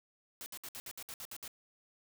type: noise bursts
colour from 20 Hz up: white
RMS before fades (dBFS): -45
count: 10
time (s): 0.41-1.478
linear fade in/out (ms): 0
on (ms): 51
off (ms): 62
effects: none